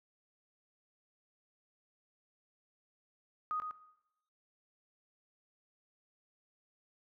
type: tone with echo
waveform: sine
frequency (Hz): 1244.5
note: D#6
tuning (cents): 0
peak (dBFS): -33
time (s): 3.51-3.6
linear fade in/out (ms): 0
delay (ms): 110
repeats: 1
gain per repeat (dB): -6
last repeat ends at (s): 3.71
effects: noise-tail reverb RT60 0.9 s tail -17 dB re dry